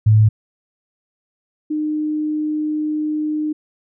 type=tone pair in turn; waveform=sine; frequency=108.1 / 304.9 Hz; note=A2 / D#4; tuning=-30 / -35 cents; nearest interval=octave + tritone; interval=1795 cents; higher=second; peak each=-8 / -18 dBFS; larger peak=first; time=0.06-0.29 / 1.7-3.53 s; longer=second; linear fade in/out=10 ms; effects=none